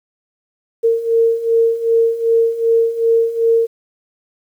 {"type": "beating tone pair", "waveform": "sine", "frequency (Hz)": [456.3, 458.9], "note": ["A#4", "A#4"], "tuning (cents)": [-37, -27], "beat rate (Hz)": 2.6, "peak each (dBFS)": [-17, -13], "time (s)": [0.83, 3.67], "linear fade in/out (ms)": 20, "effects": ["8-bit"]}